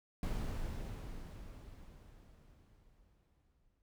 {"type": "noise with exponential decay", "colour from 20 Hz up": "brown", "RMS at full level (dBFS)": -36, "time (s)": [0.23, 3.82], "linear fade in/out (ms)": 1, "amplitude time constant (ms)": 780, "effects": []}